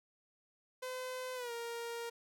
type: tone with pitch glide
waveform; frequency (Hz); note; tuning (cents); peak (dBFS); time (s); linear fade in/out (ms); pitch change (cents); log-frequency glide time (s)
sawtooth; 510 to 467.7; C5 to A#4; -44 to +6; -36; 0.82-2.1; 10; -150; 1.35-1.52
effects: none